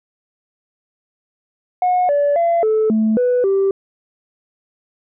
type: tone with pitch steps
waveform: sine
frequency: 726 / 576 / 680 / 435.7 / 218.8 / 494.8 / 390.3 Hz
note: F#5 / D5 / F5 / A4 / A3 / B4 / G4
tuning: -33 / -34 / -46 / -17 / -9 / +3 / -8 cents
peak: -11 dBFS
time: 1.82-3.71 s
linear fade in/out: 2 ms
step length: 270 ms
effects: tanh soft clip ceiling -10 dBFS